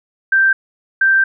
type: tone pair in turn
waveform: sine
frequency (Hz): 1568 / 1568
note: G6 / G6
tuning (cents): 0 / 0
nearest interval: unison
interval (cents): 0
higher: neither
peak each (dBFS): -9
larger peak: neither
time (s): 0.32-0.53 / 1.01-1.24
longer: second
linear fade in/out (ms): 5
effects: none